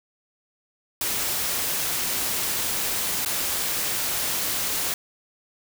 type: noise with dropouts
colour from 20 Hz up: white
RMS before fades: -26 dBFS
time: 1.01-4.94 s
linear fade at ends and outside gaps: 2 ms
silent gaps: 3.249-3.259 s
effects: none